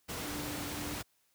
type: tone in noise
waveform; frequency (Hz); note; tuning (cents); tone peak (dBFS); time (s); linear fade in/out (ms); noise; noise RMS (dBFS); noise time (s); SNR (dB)
sine; 294.1; D4; +3; -42; 0.2-0.96; 20; pink; -39; 0.08-1.03; -6
effects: white hiss -73 dBFS RMS until 1.34 s + high-pass 60 Hz 12 dB/octave